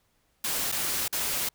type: noise with dropouts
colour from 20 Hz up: white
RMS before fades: -29 dBFS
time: 0.44-1.49 s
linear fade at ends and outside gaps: 5 ms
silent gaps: 0.718-0.722 / 1.081-1.126 s
effects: pink hiss -70 dBFS RMS until 1.54 s